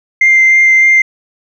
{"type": "tone with vibrato", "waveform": "sine", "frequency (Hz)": 2093, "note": "C7", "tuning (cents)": 0, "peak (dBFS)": -3, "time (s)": [0.21, 1.02], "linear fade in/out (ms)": 5, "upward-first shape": "sine", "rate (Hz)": 3.3, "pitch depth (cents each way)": 9, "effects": ["tanh soft clip ceiling -1 dBFS"]}